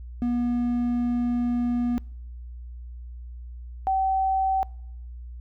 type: tone pair in turn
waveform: triangle / sine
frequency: 241.6 / 767 Hz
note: B3 / G5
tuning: -38 / -38 cents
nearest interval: octave + minor sixth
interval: 2000 cents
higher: second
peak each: -20 dBFS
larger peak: neither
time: 0.22-1.98 / 3.87-4.63 s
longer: first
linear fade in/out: 0 ms
effects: noise-tail reverb RT60 0.7 s tail -26 dB re dry + added 60 Hz sine -36 dBFS peak until 5.4 s